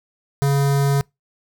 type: tone with notch filter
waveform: square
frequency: 139.9 Hz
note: C#3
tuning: 16 cents sharp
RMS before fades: -17 dBFS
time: 0.42-1.01 s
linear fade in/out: 0 ms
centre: 2700 Hz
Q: 1.4
effects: noise-tail reverb RT60 0.2 s tail -26 dB re dry